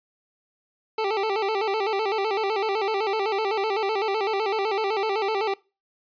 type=tone with vibrato; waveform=25% pulse; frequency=415.3 Hz; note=G#4; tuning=in tune; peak=-19 dBFS; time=0.98-5.54 s; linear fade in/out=5 ms; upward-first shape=square; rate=7.9 Hz; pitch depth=100 cents each way; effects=noise-tail reverb RT60 0.3 s tail -22 dB re dry + resampled to 11025 Hz